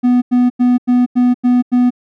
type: tone bursts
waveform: triangle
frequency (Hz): 246.9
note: B3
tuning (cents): 0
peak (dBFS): -6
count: 7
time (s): 0.03-1.906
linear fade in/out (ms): 20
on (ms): 190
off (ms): 91
effects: none